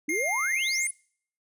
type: exponential sweep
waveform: sine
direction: up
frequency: 283.5 to 10548 Hz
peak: -29 dBFS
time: 0.08-0.91 s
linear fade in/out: 5 ms
type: tone with vibrato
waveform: square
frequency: 2117 Hz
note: C7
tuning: 20 cents sharp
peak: -27 dBFS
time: 0.09-0.87 s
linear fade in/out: 2 ms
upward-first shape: sine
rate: 8.4 Hz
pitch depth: 10 cents each way
effects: noise-tail reverb RT60 0.6 s tail -26 dB re dry + resampled to 32000 Hz